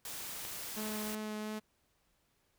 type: noise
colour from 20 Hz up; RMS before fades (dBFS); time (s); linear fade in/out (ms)
white; -43; 0.05-1.15; 2
type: click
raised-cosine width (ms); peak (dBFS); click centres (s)
0.3; -28; 0.451
type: tone with vibrato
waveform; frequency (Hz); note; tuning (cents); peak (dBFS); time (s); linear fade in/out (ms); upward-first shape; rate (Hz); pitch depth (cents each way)
sawtooth; 213.9; A3; -49; -34; 0.76-1.6; 20; triangle; 2.9; 10
effects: pink hiss -75 dBFS RMS until 2.58 s